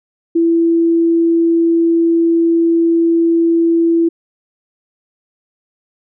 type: tone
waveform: sine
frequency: 333.7 Hz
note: E4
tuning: 21 cents sharp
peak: -9 dBFS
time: 0.35-4.09 s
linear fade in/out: 10 ms
effects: none

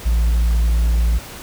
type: tone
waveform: sine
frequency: 56.8 Hz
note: A#1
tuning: 44 cents flat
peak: -10 dBFS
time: 0.05-1.19 s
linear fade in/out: 20 ms
effects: tanh soft clip ceiling -12 dBFS + pink hiss -35 dBFS RMS until 1.42 s

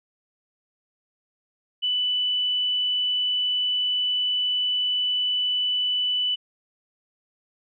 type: tone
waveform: sine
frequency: 2983 Hz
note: F#7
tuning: 13 cents sharp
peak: -21 dBFS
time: 1.82-6.36 s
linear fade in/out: 20 ms
effects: none

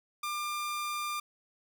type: tone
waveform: sawtooth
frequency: 1196 Hz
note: D6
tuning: 31 cents sharp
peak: -29 dBFS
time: 0.23-1.2 s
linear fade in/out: 5 ms
effects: none

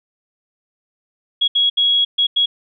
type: tone bursts at uneven times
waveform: sine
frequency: 3324 Hz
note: G#7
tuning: 1 cent sharp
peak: -12 dBFS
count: 5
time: 1.41-1.48 / 1.55-1.7 / 1.77-2.05 / 2.18-2.27 / 2.36-2.46 s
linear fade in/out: 10 ms
effects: none

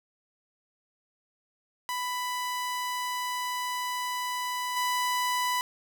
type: tone with level steps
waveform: sawtooth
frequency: 993 Hz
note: B5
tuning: 9 cents sharp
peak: -26 / -22 dBFS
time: 1.89-5.61 s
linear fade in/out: 0 ms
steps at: 4.76 s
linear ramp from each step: 10 ms
effects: none

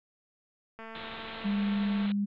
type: click train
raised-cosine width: 0.5 ms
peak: -30 dBFS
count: 285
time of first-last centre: 0.79-2.058 s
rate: 224 Hz
type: low-pass noise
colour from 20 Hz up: white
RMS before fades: -44 dBFS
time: 0.95-2.12 s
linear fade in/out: 2 ms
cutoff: 4000 Hz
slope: 96 dB/octave
type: tone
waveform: sine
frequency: 202.6 Hz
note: G#3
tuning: 43 cents flat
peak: -26 dBFS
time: 1.44-2.26 s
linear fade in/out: 20 ms
effects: none

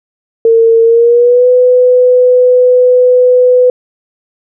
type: tone with pitch glide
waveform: sine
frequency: 455.9 to 500 Hz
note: A#4 to B4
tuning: -39 to +21 cents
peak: -3 dBFS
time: 0.45-3.7 s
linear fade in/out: 2 ms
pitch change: +160 cents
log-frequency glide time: 0.83-1.48 s
effects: none

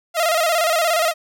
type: tone with vibrato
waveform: sawtooth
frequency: 659.3 Hz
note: E5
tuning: in tune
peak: -12 dBFS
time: 0.14-1.14 s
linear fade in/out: 50 ms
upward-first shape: square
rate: 17 Hz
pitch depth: 74 cents each way
effects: none

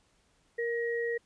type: tone pair together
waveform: sine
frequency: 467.9 / 1894 Hz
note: A#4 / A#6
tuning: +6 / +27 cents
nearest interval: 2 octaves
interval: 2421 cents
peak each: -30 / -35 dBFS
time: 0.58-1.18 s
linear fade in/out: 10 ms
effects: pink hiss -69 dBFS RMS until 1.25 s + resampled to 22050 Hz

